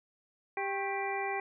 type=harmonic tone with a mistuned harmonic; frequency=394.3 Hz; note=G4; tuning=10 cents sharp; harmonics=1 / 2 / 3 / 4 / 5 / 6; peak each=-37 / -35 / -43 / -46 / -39 / -40 dBFS; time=0.57-1.4 s; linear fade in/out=2 ms; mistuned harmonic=3; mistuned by=-140 cents; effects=none